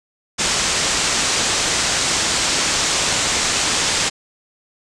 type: low-pass noise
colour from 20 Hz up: white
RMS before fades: -19 dBFS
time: 0.38-4.1 s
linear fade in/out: 20 ms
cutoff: 8200 Hz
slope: 48 dB/octave
effects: none